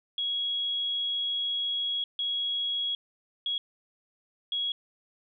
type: tone bursts at uneven times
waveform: sine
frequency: 3322 Hz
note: G#7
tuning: in tune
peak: -27 dBFS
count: 4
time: 0.18-2.04 / 2.19-2.95 / 3.46-3.58 / 4.52-4.72 s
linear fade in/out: 2 ms
effects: none